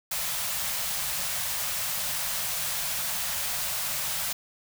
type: band-stop noise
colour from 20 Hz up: white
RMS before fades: -30 dBFS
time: 0.11-4.33 s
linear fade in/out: 5 ms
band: 200 to 530 Hz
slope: 48 dB/octave
effects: none